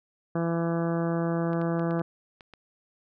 harmonic tone, 167.7 Hz, E3, 30 cents sharp, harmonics 1 / 2 / 3 / 4 / 5 / 6 / 7 / 8 / 9 / 10, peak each -27 / -30 / -33 / -35 / -41 / -44 / -40 / -46 / -44 / -48 dBFS, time 0.35-2.02 s, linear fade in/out 5 ms
clicks, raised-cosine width 0.3 ms, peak -31 dBFS, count 7, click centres 1.532 / 1.615 / 1.795 / 1.909 / 1.995 / 2.408 / 2.537 s
effects none

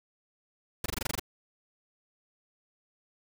pink noise bursts, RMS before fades -31 dBFS, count 9, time 0.84-1.196 s, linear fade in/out 5 ms, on 20 ms, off 22 ms, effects none

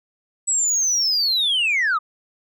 sine linear sweep, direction down, 7902 to 1174.7 Hz, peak -15 dBFS, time 0.47-1.99 s, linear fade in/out 20 ms, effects tanh soft clip ceiling -15 dBFS

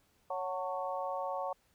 harmonic tone with a mistuned harmonic, 185 Hz, F#3, in tune, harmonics 3 / 4 / 5 / 6, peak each -38 / -39 / -40 / -41 dBFS, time 0.3-1.53 s, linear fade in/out 5 ms, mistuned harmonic 5, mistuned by -49 cents, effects pink hiss -71 dBFS RMS until 1.74 s

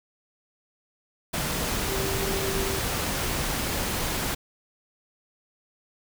sine tone in noise, 388.6 Hz, G4, 15 cents flat, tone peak -30 dBFS, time 1.89-2.79 s, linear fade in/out 10 ms, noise pink, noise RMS -28 dBFS, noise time 1.33-4.35 s, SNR -5 dB, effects none

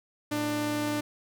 sawtooth tone pair together, 112.08 / 297.4 Hz, A2 / D4, +32 / +22 cents, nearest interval octave + perfect fourth, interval 1690 cents, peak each -33 / -24 dBFS, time 0.31-1.01 s, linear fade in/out 10 ms, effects none

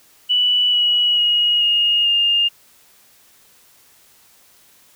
sine tone with pitch steps, 2960 / 2924 / 2889 / 2854 / 2820 Hz, F#7 / F#7 / F#7 / F7 / F7, 0 / -21 / -42 / +37 / +16 cents, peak -13 dBFS, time 0.29-2.49 s, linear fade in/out 20 ms, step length 440 ms, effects white hiss -52 dBFS RMS until 4.95 s

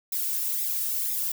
violet noise with flanger, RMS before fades -28 dBFS, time 0.12-1.32 s, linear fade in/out 5 ms, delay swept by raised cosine 0.67 to 2.07 ms, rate 2 Hz, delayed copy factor -1, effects none

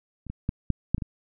clicks, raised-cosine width 5 ms, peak -29 / -21 / -13 / -10 / -9 / -21 / -18 dBFS, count 7, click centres 0.267 / 0.3 / 0.491 / 0.703 / 0.946 / 0.981 / 1.022 s, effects none

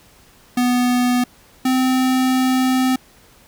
square tone pair in turn, 246.9 / 258.1 Hz, B3 / C4, 0 / -23 cents, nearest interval minor second, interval 77 cents, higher second, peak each -15 dBFS, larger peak neither, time 0.57-1.24 / 1.65-2.96 s, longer second, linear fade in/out 5 ms, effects pink hiss -50 dBFS RMS until 3.47 s

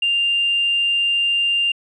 triangle tone with tanh clipping, 2794 Hz, F7, in tune, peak -15 dBFS, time 0.02-1.72 s, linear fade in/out 5 ms, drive 1 dB, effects resampled to 24000 Hz

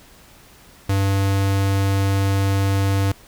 square tone, 98 Hz, G2, in tune, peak -17 dBFS, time 0.89-3.12 s, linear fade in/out 5 ms, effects pink hiss -48 dBFS RMS until 3.27 s

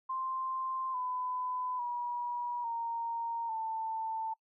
sine tone with pitch steps, 1046.5 / 1005 / 965.2 / 927 / 890.2 Hz, C6 / B5 / B5 / A#5 / A5, 0 / +30 / -40 / -10 / +20 cents, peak -33 dBFS, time 0.09-4.34 s, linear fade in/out 10 ms, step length 850 ms, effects noise-tail reverb RT60 0.1 s tail -24 dB re dry

